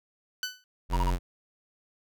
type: tone with exponential decay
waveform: 15% pulse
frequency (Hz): 1500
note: F#6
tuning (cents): +23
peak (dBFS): -20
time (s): 0.43-0.64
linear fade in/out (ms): 1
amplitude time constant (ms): 44
type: tone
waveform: square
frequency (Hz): 44.61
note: F1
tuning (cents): +38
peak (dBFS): -25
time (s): 0.89-1.19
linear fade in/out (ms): 50
type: tone bursts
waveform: triangle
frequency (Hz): 953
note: A#5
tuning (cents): +38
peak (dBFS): -26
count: 3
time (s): 0.93-1.102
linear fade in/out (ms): 2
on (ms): 34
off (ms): 35
effects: none